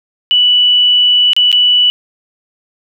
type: tone with dropouts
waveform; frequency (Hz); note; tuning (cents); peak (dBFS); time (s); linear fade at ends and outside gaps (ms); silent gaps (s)
sine; 2960; F#7; 0; -6; 0.31-1.9; 0; 1.333-1.365 / 1.516-1.527
effects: none